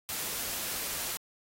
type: noise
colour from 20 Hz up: white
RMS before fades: -35 dBFS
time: 0.09-1.17 s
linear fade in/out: 0 ms
effects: AAC 48 kbps